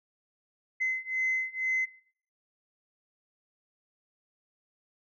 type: beating tone pair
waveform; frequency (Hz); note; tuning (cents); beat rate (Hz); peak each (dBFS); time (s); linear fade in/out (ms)
sine; 2049 / 2051.1; C7 / C7; -37 / -35; 2.1; -30 / -29; 0.8-1.86; 20
effects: noise-tail reverb RT60 0.5 s tail -17 dB re dry + tanh soft clip ceiling -21 dBFS